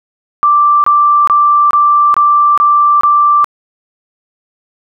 sine tone bursts, 1174.7 Hz, D6, in tune, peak -5 dBFS, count 7, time 0.43-3.444 s, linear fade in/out 0 ms, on 410 ms, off 24 ms, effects none

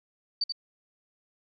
sine tone with echo, 4600 Hz, D8, 37 cents flat, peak -24 dBFS, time 0.41-0.44 s, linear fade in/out 5 ms, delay 83 ms, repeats 1, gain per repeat -5 dB, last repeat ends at 0.523 s, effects none

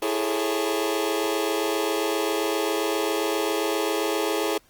sawtooth chord, A major seventh, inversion second, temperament just, 330 / 412.5 / 440 / 550 Hz, E4 / G#4 / A4 / C#5, +2 / -12 / 0 / -14 cents, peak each -24 / -23 / -25 / -27 dBFS, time 0.02-4.58 s, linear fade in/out 5 ms, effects pink hiss -59 dBFS RMS until 4.69 s + Opus 24 kbps

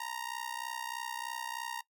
sawtooth tone with amplitude modulation, 932.3 Hz, A#5, in tune, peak -30 dBFS, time 0-1.81 s, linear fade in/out 5 ms, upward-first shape sine, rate 63.2 Hz, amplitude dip 85%, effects noise-tail reverb RT60 0.1 s tail -19 dB re dry

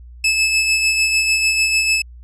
sawtooth tone with tremolo, 2607 Hz, E7, 20 cents flat, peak -9 dBFS, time 0.24-2.02 s, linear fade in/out 5 ms, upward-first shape sine, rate 6.7 Hz, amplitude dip 40%, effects added 60 Hz sine -36 dBFS peak until 2.23 s + resampled to 22050 Hz

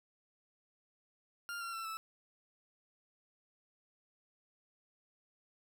40% pulse tone with pitch steps, 1400 / 1370.4 / 1341.4 / 1313.1 Hz, F6 / F6 / E6 / E6, +4 / -33 / +30 / -7 cents, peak -39 dBFS, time 1.49-1.97 s, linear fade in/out 0 ms, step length 120 ms, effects none

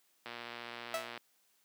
click train, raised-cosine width 0.3 ms, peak -27 dBFS, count 110, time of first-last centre 0.26-1.176 s, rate 119 Hz
sawtooth tone with exponential decay, 655 Hz, E5, 11 cents flat, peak -27 dBFS, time 0.94-1.16 s, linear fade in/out 2 ms, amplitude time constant 47 ms
effects white hiss -72 dBFS RMS until 1.64 s + high-pass 200 Hz 12 dB/octave

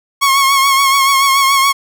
sawtooth tone with vibrato, 1095 Hz, C#6, 22 cents flat, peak -5 dBFS, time 0.21-1.73 s, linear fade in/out 20 ms, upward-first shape triangle, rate 7 Hz, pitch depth 49 cents each way, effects none

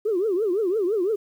sine tone with vibrato, 396.6 Hz, G4, 20 cents sharp, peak -19 dBFS, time 0.05-1.16 s, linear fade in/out 10 ms, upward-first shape triangle, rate 5.9 Hz, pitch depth 280 cents each way, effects tanh soft clip ceiling -15 dBFS + 9-bit

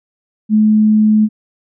sine tone, 214.6 Hz, A3, 43 cents flat, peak -7 dBFS, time 0.49-1.29 s, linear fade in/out 50 ms, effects none

